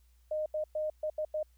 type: tone bursts at uneven times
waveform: sine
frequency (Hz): 615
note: D#5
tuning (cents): -20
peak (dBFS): -30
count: 6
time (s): 0.31-0.46 / 0.54-0.64 / 0.75-0.9 / 1.03-1.1 / 1.18-1.25 / 1.34-1.43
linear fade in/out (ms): 5
effects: added 60 Hz sine -61 dBFS peak until 1.57 s + white hiss -74 dBFS RMS until 1.57 s